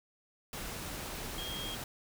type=tone in noise; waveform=sine; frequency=3244 Hz; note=G#7; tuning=41 cents flat; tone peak=-40 dBFS; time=1.38-1.75 s; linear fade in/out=2 ms; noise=pink; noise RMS=-41 dBFS; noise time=0.53-1.84 s; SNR=-2 dB; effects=none